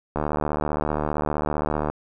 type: click train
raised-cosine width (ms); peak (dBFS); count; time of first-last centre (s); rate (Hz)
1; -10; 132; 0.16-1.9; 75.3
effects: none